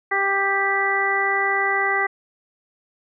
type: harmonic tone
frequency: 393.8 Hz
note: G4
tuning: 8 cents sharp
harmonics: 1 / 2 / 3 / 4 / 5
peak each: -27 / -25 / -26 / -27 / -21 dBFS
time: 0.11-2.07 s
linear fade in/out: 10 ms
effects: none